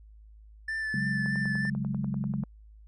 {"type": "tone with vibrato", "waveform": "triangle", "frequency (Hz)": 1760, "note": "A6", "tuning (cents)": 0, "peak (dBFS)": -28, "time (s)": [0.68, 1.7], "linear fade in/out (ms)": 5, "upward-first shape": "sine", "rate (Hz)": 3.2, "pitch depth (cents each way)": 20}
{"type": "chord", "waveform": "sine", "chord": "C# suspended fourth", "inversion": "none", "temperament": "equal", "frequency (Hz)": [138.59, 185, 207.7], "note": ["C#3", "F#3", "G#3"], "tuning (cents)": [0, 0, 0], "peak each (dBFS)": [-32, -34, -32], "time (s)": [0.94, 2.44], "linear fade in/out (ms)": 2}
{"type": "click train", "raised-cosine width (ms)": 1, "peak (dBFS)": -30, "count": 13, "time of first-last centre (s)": [1.26, 2.436], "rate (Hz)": 10.2}
{"effects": ["added 53 Hz sine -49 dBFS peak until 2.87 s", "resampled to 24000 Hz"]}